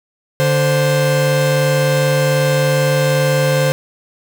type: tone pair together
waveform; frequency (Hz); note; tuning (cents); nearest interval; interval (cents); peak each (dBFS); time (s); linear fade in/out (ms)
45% pulse; 146.45 / 523.3; D3 / C5; -5 / 0; octave + minor seventh; 2205; -15; 0.4-3.72; 0
effects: none